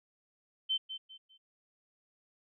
sine tone with echo, 3088 Hz, G7, 27 cents flat, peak -28 dBFS, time 0.69-0.78 s, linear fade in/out 20 ms, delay 200 ms, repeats 3, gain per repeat -10 dB, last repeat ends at 1.38 s, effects none

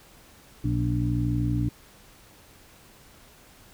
harmonic tone with a mistuned harmonic, 60.6 Hz, B1, 32 cents flat, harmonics 1 / 2 / 3 / 4 / 5, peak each -30 / -25 / -34 / -35 / -29 dBFS, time 0.64-1.69 s, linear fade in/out 5 ms, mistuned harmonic 5, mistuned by -47 cents, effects pink hiss -53 dBFS RMS until 3.73 s

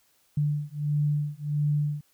sine beating tone pair, 146.9 / 148.4 Hz, D3 / D3, +1 / +18 cents, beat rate 1.5 Hz, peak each -27 dBFS, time 0.37-2.01 s, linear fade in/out 5 ms, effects white hiss -66 dBFS RMS until 2.13 s

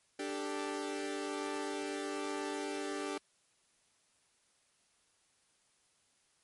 sawtooth chord, D suspended fourth, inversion none, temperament equal, 293.7 / 392 / 440 Hz, D4 / G4 / A4, 0 / 0 / 0 cents, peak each -36 / -36 / -40 dBFS, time 0.19-3.18 s, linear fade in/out 5 ms, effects white hiss -72 dBFS RMS until 6.43 s + MP3 48 kbps

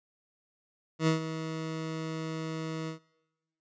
20% pulse tone with ADSR envelope, 160 Hz, D#3, 49 cents sharp, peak -17 dBFS, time 0.99-2.99 s, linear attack 83 ms, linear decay 120 ms, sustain -12 dB, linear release 110 ms, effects noise-tail reverb RT60 1.0 s tail -21 dB re dry + resampled to 16000 Hz

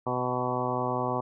harmonic tone with a mistuned harmonic, 125.3 Hz, B2, 25 cents sharp, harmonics 1 / 2 / 3 / 4 / 5 / 6 / 7 / 8 / 9, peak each -35 / -35 / -35 / -35 / -35 / -35 / -35 / -35 / -35 dBFS, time 0.06-1.21 s, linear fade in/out 10 ms, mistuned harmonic 8, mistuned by -17 cents, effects none

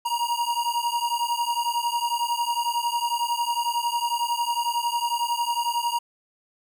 square beating tone pair, 942 / 953 Hz, A#5 / A#5, +18 / +38 cents, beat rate 11 Hz, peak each -27 dBFS, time 0.05-5.99 s, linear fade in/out 10 ms, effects none

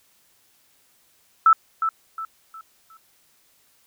sine tone with echo, 1318.5 Hz, E6, in tune, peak -10 dBFS, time 1.46-1.53 s, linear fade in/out 2 ms, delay 360 ms, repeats 4, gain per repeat -9 dB, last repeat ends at 2.97 s, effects white hiss -61 dBFS RMS until 3.86 s

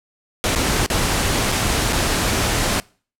pink noise with dropouts, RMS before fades -19 dBFS, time 0.44-2.8 s, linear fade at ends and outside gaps 0 ms, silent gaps 0.551-0.559 / 0.862-0.901 / 1.518-1.522 / 1.925-1.93 s, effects noise-tail reverb RT60 0.4 s tail -24 dB re dry + low-pass 11000 Hz 12 dB/octave

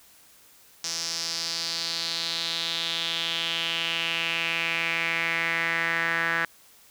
sawtooth tone with band-pass filter sweep, 166.5 Hz, E3, 18 cents sharp, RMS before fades -28 dBFS, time 0.84-6.45 s, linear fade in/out 2 ms, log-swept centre 5600 to 1700 Hz, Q 4.2, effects white hiss -55 dBFS RMS until 6.9 s

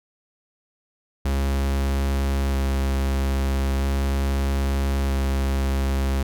45% pulse tone with vibrato, 68 Hz, C#2, 33 cents flat, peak -20 dBFS, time 1.25-6.23 s, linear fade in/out 5 ms, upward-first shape square, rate 0.39 Hz, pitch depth 10 cents each way, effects none

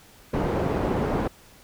white low-pass noise, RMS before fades -25 dBFS, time 0.33-1.28 s, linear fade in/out 10 ms, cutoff 540 Hz, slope 12 dB/octave, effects pink hiss -52 dBFS RMS until 1.63 s

